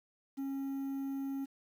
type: tone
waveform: triangle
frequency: 273.1 Hz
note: C#4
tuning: 26 cents flat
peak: -33 dBFS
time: 0.37-1.46 s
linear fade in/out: 20 ms
effects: 10-bit